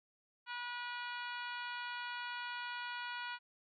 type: harmonic tone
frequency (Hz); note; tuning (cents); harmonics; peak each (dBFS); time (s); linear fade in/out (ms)
484.7; B4; -32; 2 / 3 / 4 / 5 / 6 / 7 / 8 / 9; -45 / -44 / -51 / -50 / -51 / -54 / -58 / -56; 0.46-3.39; 50
effects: none